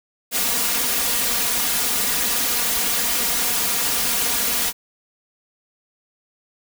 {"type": "noise with comb filter", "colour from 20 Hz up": "white", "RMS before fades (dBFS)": -21, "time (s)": [0.31, 4.73], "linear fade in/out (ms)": 50, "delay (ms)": 4.2, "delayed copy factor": 0.9, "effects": []}